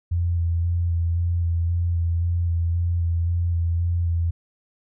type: tone with vibrato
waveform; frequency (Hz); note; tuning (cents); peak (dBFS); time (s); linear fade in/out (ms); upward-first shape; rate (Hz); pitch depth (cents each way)
sine; 85.3; F2; -40; -19; 0.11-4.31; 10; square; 1.9; 18
effects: none